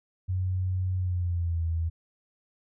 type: tone with pitch glide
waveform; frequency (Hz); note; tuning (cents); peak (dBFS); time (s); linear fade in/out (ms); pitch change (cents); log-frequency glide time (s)
sine; 92.5 to 82.41; F#2 to E2; 0 to 0; -25; 0.28-1.9; 20; -200; 0.97-1.64
effects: none